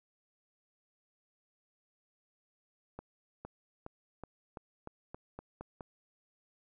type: accelerating click train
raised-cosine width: 1 ms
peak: -29 dBFS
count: 10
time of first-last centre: 2.99-5.808 s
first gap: 460 ms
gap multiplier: 0.9
effects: none